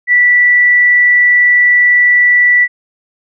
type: tone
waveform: sine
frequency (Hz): 1962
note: B6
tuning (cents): -12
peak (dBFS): -5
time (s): 0.07-2.68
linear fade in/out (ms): 50
effects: none